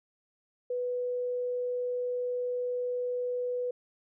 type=tone; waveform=sine; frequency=493.9 Hz; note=B4; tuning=in tune; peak=-29 dBFS; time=0.7-3.71 s; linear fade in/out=5 ms; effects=none